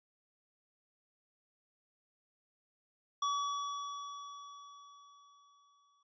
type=tone with exponential decay; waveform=square; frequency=1139 Hz; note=C#6; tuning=47 cents sharp; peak=-31 dBFS; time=3.22-6.03 s; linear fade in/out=5 ms; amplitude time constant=610 ms; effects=resampled to 16000 Hz